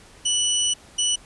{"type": "tone pair in turn", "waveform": "20% pulse", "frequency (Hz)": [2960, 2960], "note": ["F#7", "F#7"], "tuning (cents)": [0, 0], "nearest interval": "unison", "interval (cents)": 0, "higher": "neither", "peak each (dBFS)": -14, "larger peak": "neither", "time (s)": [[0.25, 0.74], [0.98, 1.16]], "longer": "first", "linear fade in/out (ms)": 10, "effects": ["pink hiss -49 dBFS RMS until 1.25 s", "resampled to 24000 Hz"]}